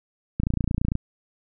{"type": "click train", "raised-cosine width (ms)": 5, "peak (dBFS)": -11, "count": 17, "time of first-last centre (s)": [0.4, 0.954], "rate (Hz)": 28.9, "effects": []}